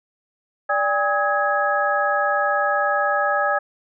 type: tone cluster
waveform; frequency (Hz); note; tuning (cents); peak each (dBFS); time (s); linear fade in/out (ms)
sine; 585 / 807 / 1271 / 1663; D5 / G#5 / D#6 / G#6; -7 / -50 / +36 / +2; -23; 0.69-3.59; 10
effects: none